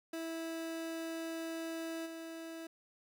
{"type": "tone with level steps", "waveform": "30% pulse", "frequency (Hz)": 327.5, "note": "E4", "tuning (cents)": -11, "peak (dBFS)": [-36, -41], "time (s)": [0.13, 2.67], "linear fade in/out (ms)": 5, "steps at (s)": 2.05, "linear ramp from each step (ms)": 20, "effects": []}